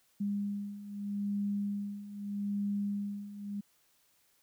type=beating tone pair; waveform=sine; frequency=202.1 / 202.9 Hz; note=G#3 / G#3; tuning=-47 / -40 cents; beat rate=0.8 Hz; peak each=-38 / -34 dBFS; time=0.2-3.61 s; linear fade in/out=10 ms; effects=white hiss -70 dBFS RMS until 4.42 s